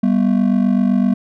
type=ring-modulated tone; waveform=triangle; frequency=220 Hz; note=A3; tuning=in tune; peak=-7 dBFS; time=0.03-1.14 s; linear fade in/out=2 ms; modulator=23.9 Hz; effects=none